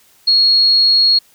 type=tone; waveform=sine; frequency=4308 Hz; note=C8; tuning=50 cents sharp; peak=-8 dBFS; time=0.27-1.19 s; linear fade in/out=10 ms; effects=white hiss -51 dBFS RMS until 1.34 s